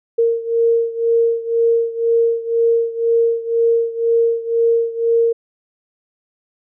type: beating tone pair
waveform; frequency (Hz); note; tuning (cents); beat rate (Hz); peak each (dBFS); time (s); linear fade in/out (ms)
sine; 461.5 / 463.5; A#4 / A#4; -17 / -10; 2; -15 / -18; 0.18-5.33; 10
effects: none